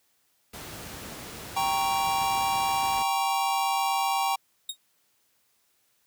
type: noise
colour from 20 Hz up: pink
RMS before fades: -40 dBFS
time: 0.53-3.03 s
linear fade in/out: 10 ms
type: chord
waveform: square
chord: G diminished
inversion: none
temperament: equal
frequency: 784 / 932.3 / 1108.7 Hz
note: G5 / Bb5 / Db6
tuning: 0 / 0 / 0 cents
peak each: -27 / -30 / -32 dBFS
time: 1.56-4.36 s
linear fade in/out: 10 ms
type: tone with exponential decay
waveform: sawtooth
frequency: 3734 Hz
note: A#7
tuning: 2 cents sharp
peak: -24 dBFS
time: 4.69-4.77 s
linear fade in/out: 5 ms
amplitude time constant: 16 ms
effects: white hiss -69 dBFS RMS until 6.06 s + high-pass 60 Hz 12 dB/octave